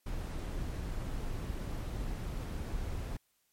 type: noise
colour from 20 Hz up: brown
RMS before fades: -37 dBFS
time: 0.06-3.17 s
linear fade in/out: 5 ms
effects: white hiss -75 dBFS RMS until 3.52 s + MP3 64 kbps